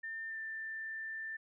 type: tone with pitch glide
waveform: sine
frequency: 1800 to 1779.3 Hz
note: A6 to A6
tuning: +39 to +19 cents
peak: -39 dBFS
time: 0.03-1.37 s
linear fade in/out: 10 ms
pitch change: -20 cents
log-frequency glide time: 0.27-0.39 s
effects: none